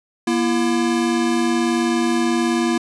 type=tone pair together; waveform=square; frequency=238.3 / 337 Hz; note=A#3 / E4; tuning=+38 / +38 cents; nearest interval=tritone; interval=600 cents; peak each=-20 dBFS; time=0.27-2.78 s; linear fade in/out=5 ms; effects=resampled to 22050 Hz